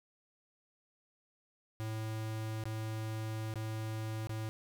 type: tone with dropouts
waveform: square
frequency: 109.9 Hz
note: A2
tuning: 2 cents flat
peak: -37 dBFS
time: 1.8-4.49 s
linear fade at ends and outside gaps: 0 ms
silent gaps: 2.638-2.655 / 3.539-3.557 / 4.271-4.294 s
effects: none